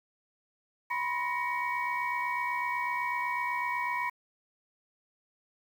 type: tone cluster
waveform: sine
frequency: 979 / 1047 / 1876 / 2255 Hz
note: B5 / C6 / A#6 / C#7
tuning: -15 / +1 / +11 / +29 cents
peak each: -31 / -38 / -36 / -35 dBFS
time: 0.9-4.1 s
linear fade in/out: 10 ms
effects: tanh soft clip ceiling -20 dBFS + 9-bit